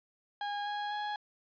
35% pulse tone with pitch steps, 819 / 826.6 / 834.3 Hz, G#5 / G#5 / G#5, -24 / -8 / +8 cents, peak -32 dBFS, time 0.41-1.16 s, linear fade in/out 2 ms, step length 250 ms, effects resampled to 11025 Hz

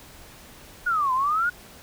sine exponential two-way sweep, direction down then up, 1480 to 1002 to 1480 Hz, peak -20 dBFS, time 0.86-1.5 s, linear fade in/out 10 ms, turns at 1.13 s, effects pink hiss -47 dBFS RMS until 1.82 s

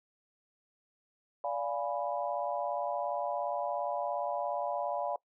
sine chord, D diminished seventh, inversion none, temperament equal with one note detuned, 581.3 / 698.5 / 830.6 / 987.8 Hz, D5 / F5 / Ab5 / Cb6, -18 / 0 / 0 / 0 cents, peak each -35 / -36 / -38 / -39 dBFS, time 1.44-5.16 s, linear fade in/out 2 ms, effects noise-tail reverb RT60 0.1 s tail -22 dB re dry

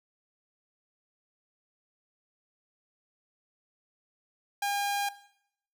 sawtooth tone, 808 Hz, G#5, 48 cents flat, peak -24 dBFS, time 4.62-5.09 s, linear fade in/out 5 ms, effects noise-tail reverb RT60 0.7 s tail -17 dB re dry

